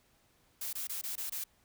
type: noise bursts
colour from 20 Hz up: blue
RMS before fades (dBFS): -38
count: 6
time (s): 0.61-1.44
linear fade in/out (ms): 5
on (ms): 120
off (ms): 22
effects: pink hiss -69 dBFS RMS until 1.64 s